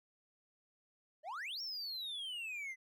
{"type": "exponential two-way sweep", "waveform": "triangle", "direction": "up then down", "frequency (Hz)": [573, 5588, 2017], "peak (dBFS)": -39, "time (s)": [1.23, 2.76], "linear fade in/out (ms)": 50, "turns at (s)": 1.61, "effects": []}